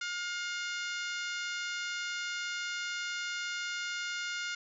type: harmonic tone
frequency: 711 Hz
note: F5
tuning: 31 cents sharp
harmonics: 2 / 3 / 4 / 5 / 6 / 7 / 8 / 9 / 10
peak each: -37 / -41 / -43 / -45 / -47 / -48 / -49 / -50 / -51 dBFS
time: 0.01-4.55 s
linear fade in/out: 5 ms
effects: none